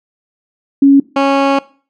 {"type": "tone pair in turn", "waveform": ["sine", "15% pulse"], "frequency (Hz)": [277.2, 275.6], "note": ["C#4", "C#4"], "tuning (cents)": [0, -10], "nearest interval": "unison", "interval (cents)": 10, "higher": "first", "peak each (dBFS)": -3, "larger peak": "neither", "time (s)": [[0.82, 1], [1.16, 1.59]], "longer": "second", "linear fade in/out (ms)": 5, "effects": ["noise-tail reverb RT60 0.4 s tail -20 dB re dry", "low-pass 3000 Hz 12 dB/octave"]}